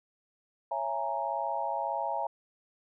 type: chord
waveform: sine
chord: A# half-diminished seventh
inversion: first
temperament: equal with one note detuned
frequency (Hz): 554.4 / 669.2 / 830.6 / 932.3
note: C#5 / E5 / G#5 / A#5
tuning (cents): 0 / +26 / 0 / 0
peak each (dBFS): -38 / -35 / -34 / -34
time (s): 0.71-2.27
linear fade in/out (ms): 5
effects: none